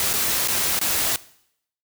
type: noise with dropouts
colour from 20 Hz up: white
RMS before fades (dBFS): -22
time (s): 0-1.16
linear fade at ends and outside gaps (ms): 1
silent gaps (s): 0.132-0.136 / 0.475-0.484 / 0.791-0.813
effects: noise-tail reverb RT60 0.7 s tail -19 dB re dry